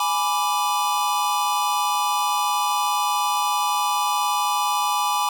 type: chord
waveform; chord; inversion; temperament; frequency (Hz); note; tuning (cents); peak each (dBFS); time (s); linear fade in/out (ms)
square; G# diminished; none; equal; 830.6 / 987.8 / 1174.7; G#5 / B5 / D6; 0 / 0 / 0; -25 / -25 / -25; 0-5.29; 2
effects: none